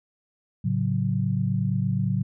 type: chord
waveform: sine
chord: F# minor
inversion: first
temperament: equal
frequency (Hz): 110 / 138.59 / 185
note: A2 / C#3 / F#3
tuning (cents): 0 / 0 / 0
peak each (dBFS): -26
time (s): 0.64-2.23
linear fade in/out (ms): 10
effects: none